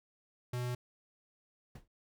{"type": "tone", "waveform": "square", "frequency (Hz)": 123.47, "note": "B2", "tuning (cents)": 0, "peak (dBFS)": -35, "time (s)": [0.53, 0.75], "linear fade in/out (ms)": 5}
{"type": "noise with exponential decay", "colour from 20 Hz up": "brown", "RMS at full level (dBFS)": -42, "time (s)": [1.75, 1.88], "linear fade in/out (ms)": 5, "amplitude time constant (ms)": 28}
{"effects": []}